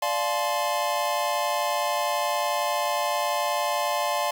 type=chord; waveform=square; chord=D minor seventh; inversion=none; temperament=equal with one note detuned; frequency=587.3 / 698.5 / 859.4 / 1046.5 Hz; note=D5 / F5 / A5 / C6; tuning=0 / 0 / -41 / 0 cents; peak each=-30 dBFS; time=0.02-4.31 s; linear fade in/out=5 ms; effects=8-bit